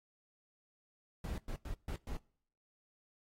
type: noise bursts at uneven times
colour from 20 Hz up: brown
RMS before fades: -40 dBFS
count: 5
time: 1.24-1.38 / 1.48-1.56 / 1.65-1.74 / 1.88-1.96 / 2.07-2.17 s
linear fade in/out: 2 ms
effects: noise-tail reverb RT60 0.6 s tail -24 dB re dry + AAC 48 kbps